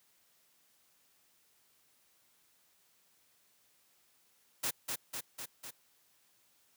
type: noise with echo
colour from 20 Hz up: white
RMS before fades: -34 dBFS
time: 4.63-4.71 s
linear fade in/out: 10 ms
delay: 250 ms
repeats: 4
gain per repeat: -3 dB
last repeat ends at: 5.71 s
effects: white hiss -70 dBFS RMS until 6.76 s + high-pass 80 Hz 12 dB/octave